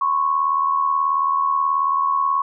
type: tone pair together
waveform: sine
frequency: 1022.5 / 1101 Hz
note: C6 / C#6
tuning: -40 / -12 cents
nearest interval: minor second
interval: 128 cents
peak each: -24 / -17 dBFS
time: 0.01-2.42 s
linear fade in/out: 5 ms
effects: none